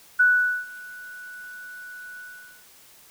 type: tone with ADSR envelope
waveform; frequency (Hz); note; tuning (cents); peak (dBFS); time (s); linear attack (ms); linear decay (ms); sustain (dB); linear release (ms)
sine; 1480; F#6; 0; -13; 0.19-2.66; 12; 450; -24; 460
effects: white hiss -52 dBFS RMS until 3.1 s